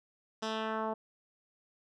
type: tone with low-pass filter sweep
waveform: 10% pulse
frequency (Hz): 220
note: A3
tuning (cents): 0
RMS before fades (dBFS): -35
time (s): 0.42-0.94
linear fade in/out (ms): 10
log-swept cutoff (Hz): 5800 to 770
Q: 1.6
effects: none